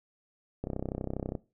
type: click train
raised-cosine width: 2 ms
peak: -20 dBFS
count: 24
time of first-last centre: 0.64-1.352 s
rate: 32.3 Hz
effects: noise-tail reverb RT60 0.3 s tail -19 dB re dry